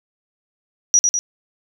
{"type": "tone with echo", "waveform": "sine", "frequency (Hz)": 5810, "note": "F#8", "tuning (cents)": -32, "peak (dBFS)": -9, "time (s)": [0.94, 0.99], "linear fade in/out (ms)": 0, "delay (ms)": 100, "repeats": 2, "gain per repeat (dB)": -4, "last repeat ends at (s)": 1.19, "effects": []}